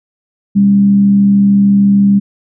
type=tone with frequency modulation; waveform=sine; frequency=200 Hz; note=G3; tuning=35 cents sharp; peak=-5 dBFS; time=0.55-2.2 s; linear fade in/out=20 ms; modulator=73.5 Hz; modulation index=0.25; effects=none